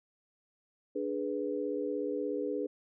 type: chord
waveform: sine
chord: G# diminished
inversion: second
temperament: equal with one note detuned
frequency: 293.7 / 417.2 / 493.9 Hz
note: D4 / G#4 / B4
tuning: 0 / +8 / 0 cents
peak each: -36 / -35 / -36 dBFS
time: 0.95-2.67 s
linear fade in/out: 10 ms
effects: none